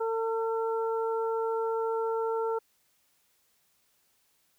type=harmonic tone; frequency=451.2 Hz; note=A4; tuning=44 cents sharp; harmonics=1 / 2 / 3; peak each=-28 / -34 / -38 dBFS; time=0-2.59 s; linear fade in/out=10 ms; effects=white hiss -70 dBFS RMS until 4.58 s